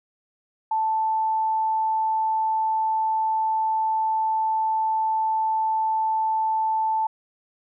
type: tone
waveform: sine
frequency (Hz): 880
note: A5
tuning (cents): 0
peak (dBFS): -20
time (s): 0.71-7.07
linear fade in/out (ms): 5
effects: none